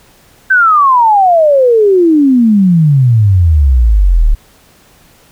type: exponential sweep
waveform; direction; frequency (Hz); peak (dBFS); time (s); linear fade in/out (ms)
sine; down; 1568 to 35; -4; 0.5-4.35; 10
effects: pink hiss -45 dBFS RMS until 5.31 s